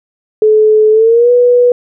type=tone with pitch glide; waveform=sine; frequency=430.7 to 489.1 Hz; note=A4 to B4; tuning=-37 to -17 cents; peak=-4 dBFS; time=0.42-1.72 s; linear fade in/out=2 ms; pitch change=+220 cents; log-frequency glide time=0.91-1.31 s; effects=none